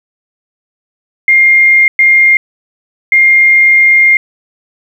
sine tone bursts at uneven times, 2118 Hz, C7, 21 cents sharp, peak -3 dBFS, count 3, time 1.28-1.88 / 1.99-2.37 / 3.12-4.17 s, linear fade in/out 2 ms, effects 7-bit

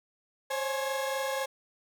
35% pulse tone cluster, 533 / 557 / 841 / 1657 Hz, C5 / C#5 / G#5 / G#6, +32 / +8 / +22 / -4 cents, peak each -30 / -38 / -35 / -38 dBFS, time 0.5-1.46 s, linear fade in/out 10 ms, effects none

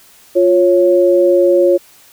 sine tone pair together, 351.5 / 551.4 Hz, F4 / C#5, +11 / -9 cents, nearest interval minor sixth, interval 780 cents, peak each -10 dBFS, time 0.35-1.78 s, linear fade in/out 20 ms, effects white hiss -45 dBFS RMS until 2.12 s

